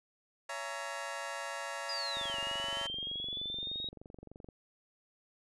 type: chord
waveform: 20% pulse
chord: A# half-diminished seventh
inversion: first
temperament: just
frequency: 559.4 / 671.3 / 839.1 / 932.3 Hz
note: C#5 / E5 / G#5 / A#5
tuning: +16 / +31 / +18 / 0 cents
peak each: -38 / -39 / -43 / -38 dBFS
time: 0.49-2.87 s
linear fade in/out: 5 ms
type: linear two-way sweep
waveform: sine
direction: down then up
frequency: 4978 to 2797 to 3810 Hz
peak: -36 dBFS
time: 1.89-3.89 s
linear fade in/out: 2 ms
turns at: 2.38 s
type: click train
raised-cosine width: 2 ms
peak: -36 dBFS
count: 55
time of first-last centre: 2.17-4.488 s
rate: 23.3 Hz
effects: resampled to 24000 Hz